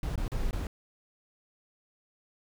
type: noise with dropouts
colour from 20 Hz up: brown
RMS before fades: -31 dBFS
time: 0.03-0.67 s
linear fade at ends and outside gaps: 2 ms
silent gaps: 0.157-0.177 / 0.281-0.317 / 0.51-0.529 s
effects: none